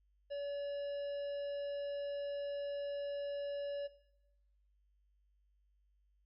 harmonic tone, 570 Hz, C#5, 48 cents sharp, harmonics 1 / 3 / 5 / 7 / 9, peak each -38 / -56 / -56 / -63 / -64 dBFS, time 0.3-3.88 s, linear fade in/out 20 ms, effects noise-tail reverb RT60 0.9 s tail -17 dB re dry + added 50 Hz sine -70 dBFS peak until 6.25 s

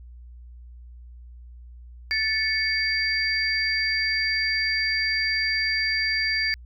sine tone cluster, 1757 / 2216 / 4716 Hz, A6 / C#7 / D8, -3 / -1 / +6 cents, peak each -26 dBFS, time 2.11-6.54 s, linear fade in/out 0 ms, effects added 60 Hz sine -41 dBFS peak until 6.65 s

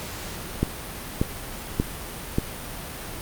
click train, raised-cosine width 3 ms, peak -7 dBFS, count 4, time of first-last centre 0.63-2.384 s, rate 1.71 Hz, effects pink hiss -35 dBFS RMS until 3.21 s + Opus 48 kbps

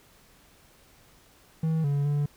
triangle tone with pitch steps, 160.4 / 142.4 / 145.4 Hz, E3 / C#3 / D3, -47 / +47 / -17 cents, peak -21 dBFS, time 1.63-2.26 s, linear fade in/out 5 ms, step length 210 ms, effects pink hiss -58 dBFS RMS until 2.36 s

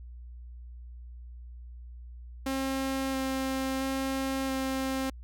sawtooth tone with vibrato, 266.5 Hz, C4, 32 cents sharp, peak -25 dBFS, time 2.46-5.1 s, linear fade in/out 5 ms, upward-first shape square, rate 0.74 Hz, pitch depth 8 cents each way, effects added 60 Hz sine -42 dBFS peak until 5.23 s

